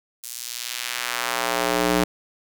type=tone with high-pass filter sweep; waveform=square; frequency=60.4 Hz; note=B1; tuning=38 cents flat; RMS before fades=-25 dBFS; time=0.23-2.04 s; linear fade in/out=5 ms; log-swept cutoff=7900 to 240 Hz; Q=0.87; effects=none